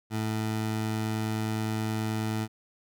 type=tone; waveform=20% pulse; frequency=109.5 Hz; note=A2; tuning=8 cents flat; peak=-23 dBFS; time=0.1-2.48 s; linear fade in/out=50 ms; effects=none